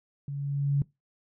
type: tone with level ramp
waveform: sine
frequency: 141.2 Hz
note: C#3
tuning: 32 cents sharp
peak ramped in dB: -32 to -20 dBFS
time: 0.28-0.82 s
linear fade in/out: 2 ms
effects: noise-tail reverb RT60 0.2 s tail -22 dB re dry